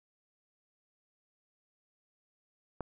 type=click; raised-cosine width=1 ms; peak=-22 dBFS; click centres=2.807 s; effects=none